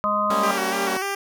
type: harmonic tone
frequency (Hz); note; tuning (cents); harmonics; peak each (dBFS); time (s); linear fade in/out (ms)
207.7; G#3; 0; 1 / 3 / 5 / 6; -30 / -26 / -24 / -22; 0.04-0.51; 0
type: chord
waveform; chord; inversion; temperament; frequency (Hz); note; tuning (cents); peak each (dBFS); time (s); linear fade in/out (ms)
10% pulse; G diminished; none; equal with one note detuned; 196 / 230.4 / 277.2; G3 / Bb3 / Db4; 0 / -20 / 0; -21; 0.3-0.97; 2
type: tone with vibrato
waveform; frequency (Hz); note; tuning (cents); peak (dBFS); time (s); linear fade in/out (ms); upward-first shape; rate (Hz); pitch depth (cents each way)
10% pulse; 386.4; G4; -25; -16; 0.43-1.15; 5; square; 3.4; 46
effects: none